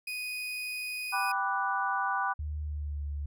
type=tone; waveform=35% pulse; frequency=2489 Hz; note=D#7; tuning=in tune; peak=-32 dBFS; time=0.07-1.32 s; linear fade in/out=5 ms
type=chord; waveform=sine; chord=G major seventh; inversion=none; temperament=equal; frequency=784 / 987.8 / 1174.7 / 1480 Hz; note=G5 / B5 / D6 / F#6; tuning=0 / 0 / 0 / 0 cents; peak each=-33 dBFS; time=1.12-2.34 s; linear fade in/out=20 ms
type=tone with pitch glide; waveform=sine; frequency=75.2 to 72.26 Hz; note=D2 to D2; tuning=+42 to -27 cents; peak=-32 dBFS; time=2.39-3.26 s; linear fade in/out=5 ms; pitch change=-69 cents; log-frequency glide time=2.61-3.04 s
effects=none